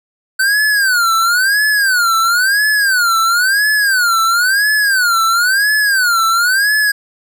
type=tone with vibrato; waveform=square; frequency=1512 Hz; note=F#6; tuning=37 cents sharp; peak=-11 dBFS; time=0.39-6.92 s; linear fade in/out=10 ms; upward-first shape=sine; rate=0.98 Hz; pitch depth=220 cents each way; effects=none